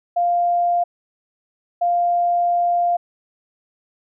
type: tone pair in turn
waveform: sine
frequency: 698.5 / 698.5 Hz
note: F5 / F5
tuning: 0 / 0 cents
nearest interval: unison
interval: 0 cents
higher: neither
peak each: -15 dBFS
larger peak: neither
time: 0.16-0.84 / 1.81-2.97 s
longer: second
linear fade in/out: 10 ms
effects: none